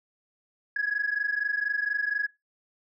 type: tone pair together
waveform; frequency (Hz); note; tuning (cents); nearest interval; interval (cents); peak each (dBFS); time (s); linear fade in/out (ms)
sine; 1661.2 / 1685.4; G#6 / G#6; 0 / +25; unison; 25; -27; 0.76-2.27; 5
effects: noise-tail reverb RT60 0.2 s tail -20 dB re dry + tanh soft clip ceiling -19 dBFS